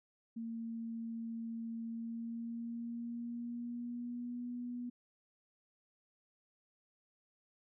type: tone with pitch glide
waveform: sine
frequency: 228.6 to 243.6 Hz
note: A#3 to B3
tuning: -34 to -24 cents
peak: -39 dBFS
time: 0.36-4.9 s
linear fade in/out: 10 ms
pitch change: +110 cents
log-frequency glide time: 1.86-4.47 s
effects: none